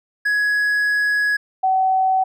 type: tone pair in turn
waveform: triangle / sine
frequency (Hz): 1675 / 757.4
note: G#6 / F#5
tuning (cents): +14 / +40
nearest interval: octave + major second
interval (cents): 1374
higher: first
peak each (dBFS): -14 / -14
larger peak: neither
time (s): 0.25-1.37 / 1.63-2.24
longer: first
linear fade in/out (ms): 10
effects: none